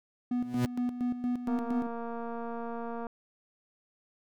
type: tone with tremolo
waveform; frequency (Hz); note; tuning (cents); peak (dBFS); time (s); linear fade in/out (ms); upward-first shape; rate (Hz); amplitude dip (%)
triangle; 245.7; B3; -9; -25; 0.31-1.87; 5; square; 4.3; 65
type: tone with exponential growth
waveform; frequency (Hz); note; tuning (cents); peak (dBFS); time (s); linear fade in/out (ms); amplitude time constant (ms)
45% pulse; 123.47; B2; 0; -25; 0.39-0.65; 0; 56
type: click train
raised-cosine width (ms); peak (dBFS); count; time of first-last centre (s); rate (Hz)
1; -26; 371; 1.48-3.068; 233
effects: none